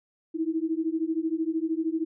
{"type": "beating tone pair", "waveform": "sine", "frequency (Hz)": [316.3, 329.3], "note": ["D#4", "E4"], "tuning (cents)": [29, -2], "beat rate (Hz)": 13, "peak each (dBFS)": -28, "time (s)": [0.34, 2.05], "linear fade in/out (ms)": 20, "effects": []}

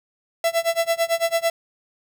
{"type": "tone with tremolo", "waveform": "45% pulse", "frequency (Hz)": 668, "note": "E5", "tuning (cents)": 23, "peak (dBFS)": -16, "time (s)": [0.44, 1.5], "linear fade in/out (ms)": 2, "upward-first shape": "sine", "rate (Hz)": 9, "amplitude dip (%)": 95, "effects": ["9-bit"]}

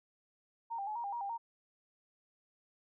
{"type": "tone with pitch steps", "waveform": "sine", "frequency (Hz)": [923, 793, 852, 943, 802, 948, 797, 926], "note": ["A#5", "G5", "G#5", "A#5", "G5", "A#5", "G5", "A#5"], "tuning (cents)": [-17, 20, 44, 20, 39, 29, 28, -12], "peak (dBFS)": -36, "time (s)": [0.7, 1.38], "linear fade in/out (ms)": 20, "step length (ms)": 85, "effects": []}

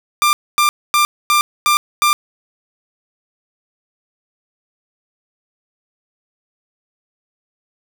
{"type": "tone bursts", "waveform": "sawtooth", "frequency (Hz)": 1190, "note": "D6", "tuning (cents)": 22, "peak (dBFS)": -7, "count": 6, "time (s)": [0.22, 2.13], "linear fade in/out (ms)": 0, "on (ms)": 110, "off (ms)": 250, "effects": []}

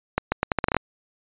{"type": "accelerating click train", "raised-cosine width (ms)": 0.5, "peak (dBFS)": -5, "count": 10, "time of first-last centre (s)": [0.18, 0.767], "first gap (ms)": 140, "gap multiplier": 0.79, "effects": ["resampled to 8000 Hz"]}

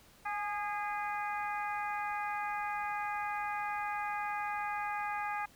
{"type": "harmonic tone with a mistuned harmonic", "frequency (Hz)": 409.6, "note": "G#4", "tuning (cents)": -24, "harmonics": [2, 3, 4, 5, 6], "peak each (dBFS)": [-36, -40, -42, -44, -46], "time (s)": [0.25, 5.46], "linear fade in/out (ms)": 10, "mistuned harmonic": 2, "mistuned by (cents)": 29, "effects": ["pink hiss -61 dBFS RMS until 5.55 s"]}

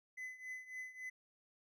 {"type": "tone with tremolo", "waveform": "triangle", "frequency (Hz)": 2020, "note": "B6", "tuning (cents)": 39, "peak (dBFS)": -40, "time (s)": [0.17, 1.1], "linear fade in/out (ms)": 10, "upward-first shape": "triangle", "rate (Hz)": 3.6, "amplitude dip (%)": 85, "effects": []}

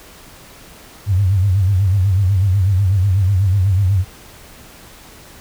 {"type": "tone with vibrato", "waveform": "sine", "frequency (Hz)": 96.1, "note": "G2", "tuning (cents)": -34, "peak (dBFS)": -11, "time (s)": [1.06, 4.05], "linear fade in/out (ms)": 50, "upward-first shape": "sine", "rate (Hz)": 8.1, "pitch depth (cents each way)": 120, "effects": ["pink hiss -41 dBFS RMS until 5.4 s"]}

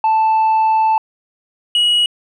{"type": "tone pair in turn", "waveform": "sine", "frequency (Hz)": [880, 2909], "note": ["A5", "F#7"], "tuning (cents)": [0, -30], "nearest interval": "octave + major sixth", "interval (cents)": 2070, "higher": "second", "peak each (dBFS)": -8, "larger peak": "neither", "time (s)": [[0.04, 0.98], [1.75, 2.06]], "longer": "first", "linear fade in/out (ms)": 2, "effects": ["tanh soft clip ceiling -10 dBFS"]}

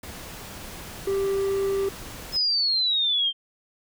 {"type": "noise", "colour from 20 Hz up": "pink", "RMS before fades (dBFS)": -39, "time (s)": [0.03, 2.37], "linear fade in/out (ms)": 5}
{"type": "tone", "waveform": "triangle", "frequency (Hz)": 392, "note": "G4", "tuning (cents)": 0, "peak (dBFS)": -20, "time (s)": [1.07, 1.89], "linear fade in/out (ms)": 5}
{"type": "exponential sweep", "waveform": "sine", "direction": "down", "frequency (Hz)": [5180, 3136], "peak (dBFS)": -20, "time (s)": [2.32, 3.33], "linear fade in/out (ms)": 50}
{"effects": []}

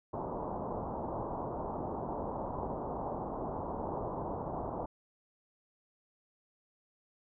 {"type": "low-pass noise", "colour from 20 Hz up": "white", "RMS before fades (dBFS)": -38, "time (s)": [0.13, 4.86], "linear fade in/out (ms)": 5, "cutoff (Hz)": 1000, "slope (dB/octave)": 48, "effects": []}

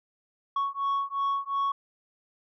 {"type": "beating tone pair", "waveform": "sine", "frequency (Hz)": [1108.7, 1111.5], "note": ["C#6", "C#6"], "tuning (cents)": [0, 4], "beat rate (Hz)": 2.8, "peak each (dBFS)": -27, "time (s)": [0.56, 1.72], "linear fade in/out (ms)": 5, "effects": ["tanh soft clip ceiling -23 dBFS"]}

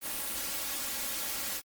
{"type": "noise with comb filter", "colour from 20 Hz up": "white", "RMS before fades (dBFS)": -35, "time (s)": [0.01, 1.62], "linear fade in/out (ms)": 50, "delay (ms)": 3.6, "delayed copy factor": 0.6, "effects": ["Opus 32 kbps"]}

